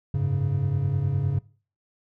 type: chord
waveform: triangle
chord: F# suspended second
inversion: none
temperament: equal with one note detuned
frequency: 92.5 / 102.28 / 138.59 Hz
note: F#2 / G#2 / C#3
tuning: 0 / -26 / 0 cents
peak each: -28 / -25 / -22 dBFS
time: 0.14-1.39 s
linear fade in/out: 5 ms
effects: noise-tail reverb RT60 0.4 s tail -21 dB re dry